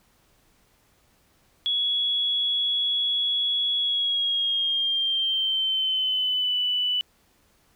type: tone with pitch glide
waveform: triangle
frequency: 3361 to 2977 Hz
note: G#7 to F#7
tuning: +20 to +10 cents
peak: -18 dBFS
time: 1.66-7.01 s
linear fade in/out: 0 ms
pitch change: -210 cents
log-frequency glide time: 3.77-6.57 s
effects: tanh soft clip ceiling -20 dBFS + pink hiss -63 dBFS RMS until 7.75 s